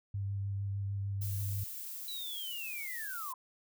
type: tone with vibrato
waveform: sine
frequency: 99.2 Hz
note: G2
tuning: 21 cents sharp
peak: -33 dBFS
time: 0.14-1.64 s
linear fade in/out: 5 ms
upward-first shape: sine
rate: 6.6 Hz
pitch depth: 14 cents each way
type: noise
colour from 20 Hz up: violet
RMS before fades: -43 dBFS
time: 1.21-3.33 s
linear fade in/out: 10 ms
type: linear sweep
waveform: sine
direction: down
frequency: 3997 to 996 Hz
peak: -40 dBFS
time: 2.08-3.34 s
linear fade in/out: 2 ms
effects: none